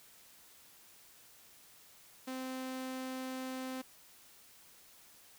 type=tone; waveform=sawtooth; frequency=259.4 Hz; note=C4; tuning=15 cents flat; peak=-35 dBFS; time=2.27-3.82 s; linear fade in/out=10 ms; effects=white hiss -60 dBFS RMS until 5.38 s